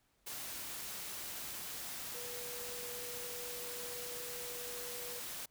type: tone in noise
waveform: sine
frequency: 487.2 Hz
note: B4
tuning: 24 cents flat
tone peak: -48 dBFS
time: 2.14-5.2 s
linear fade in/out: 10 ms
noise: white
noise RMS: -44 dBFS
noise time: 0.26-5.46 s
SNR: -7 dB
effects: pink hiss -75 dBFS RMS until 5.5 s